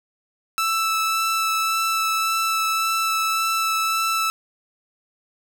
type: tone with vibrato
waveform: sawtooth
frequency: 1318.5 Hz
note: E6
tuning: in tune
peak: -16 dBFS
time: 0.58-4.3 s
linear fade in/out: 0 ms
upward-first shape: sine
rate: 1.8 Hz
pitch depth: 9 cents each way
effects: none